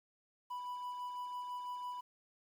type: tone with tremolo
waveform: triangle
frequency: 987.8 Hz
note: B5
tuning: in tune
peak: -37 dBFS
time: 0.5-2.01 s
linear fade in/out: 10 ms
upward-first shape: sine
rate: 6 Hz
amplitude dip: 30%
effects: 11-bit